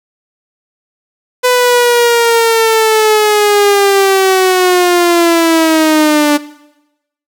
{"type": "linear sweep", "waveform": "sawtooth", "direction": "down", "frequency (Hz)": [501, 291.4], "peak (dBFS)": -3, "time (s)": [1.43, 6.38], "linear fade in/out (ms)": 20, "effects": ["noise-tail reverb RT60 0.9 s tail -18 dB re dry"]}